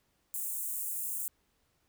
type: high-pass noise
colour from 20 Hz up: white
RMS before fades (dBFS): -36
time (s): 0.34-1.28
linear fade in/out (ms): 0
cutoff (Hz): 7400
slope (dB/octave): 48
effects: pink hiss -74 dBFS RMS until 1.88 s